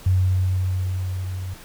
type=tone with level ramp; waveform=sine; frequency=92.7 Hz; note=F#2; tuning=4 cents sharp; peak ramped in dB=-14 to -27 dBFS; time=0.06-1.54 s; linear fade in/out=5 ms; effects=pink hiss -44 dBFS RMS until 1.64 s